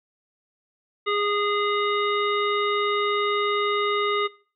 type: harmonic tone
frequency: 411.7 Hz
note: G#4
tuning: 15 cents flat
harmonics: 1 / 3 / 5 / 7 / 9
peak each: -25 / -25 / -29 / -34 / -32 dBFS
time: 1.06-4.28 s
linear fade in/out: 20 ms
effects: noise-tail reverb RT60 0.4 s tail -20 dB re dry